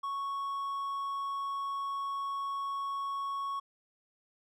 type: tone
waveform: triangle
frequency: 1108 Hz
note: C#6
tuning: 1 cent flat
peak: -31 dBFS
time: 0.03-3.6 s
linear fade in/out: 10 ms
effects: none